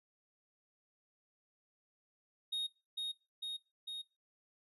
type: tone with echo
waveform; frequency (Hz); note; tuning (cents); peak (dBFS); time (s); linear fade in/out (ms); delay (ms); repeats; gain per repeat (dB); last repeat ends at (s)
triangle; 3729; A#7; 0; -33; 2.52-2.67; 10; 450; 3; -2; 4.02
effects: noise-tail reverb RT60 0.3 s tail -24 dB re dry + resampled to 32000 Hz